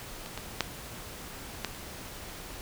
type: clicks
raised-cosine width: 0.2 ms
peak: -24 / -19 / -8 / -12 / -28 dBFS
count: 5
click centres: 0.261 / 0.376 / 0.607 / 1.647 / 1.748 s
effects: pink hiss -43 dBFS RMS until 2.61 s